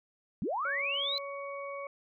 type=linear sweep; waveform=sine; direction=up; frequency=145.3 to 4099 Hz; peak=-30 dBFS; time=0.42-1.18 s; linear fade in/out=0 ms
type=harmonic tone; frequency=560 Hz; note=C#5; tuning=18 cents sharp; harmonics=1 / 2 / 4; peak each=-39 / -42 / -45 dBFS; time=0.65-1.87 s; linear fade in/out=2 ms
effects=none